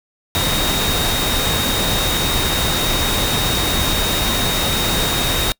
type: tone in noise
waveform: sine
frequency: 3729 Hz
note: A#7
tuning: in tune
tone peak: -21 dBFS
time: 0.35-5.52 s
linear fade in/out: 0 ms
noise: pink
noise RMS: -19 dBFS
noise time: 0.35-5.52 s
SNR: -5 dB
effects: noise-tail reverb RT60 0.1 s tail -26 dB re dry